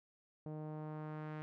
sawtooth tone with low-pass filter sweep, 153.7 Hz, D#3, 21 cents flat, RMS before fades -45 dBFS, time 0.46-1.42 s, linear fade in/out 0 ms, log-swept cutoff 600 to 1900 Hz, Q 1.2, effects none

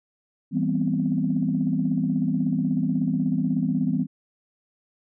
sine chord, C major seventh, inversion first, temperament just, 163.52 / 196.22 / 245.3 / 261.6 Hz, E3 / G3 / B3 / C4, -14 / +2 / -12 / 0 cents, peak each -26 dBFS, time 0.51-4.07 s, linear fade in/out 50 ms, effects tanh soft clip ceiling -10 dBFS

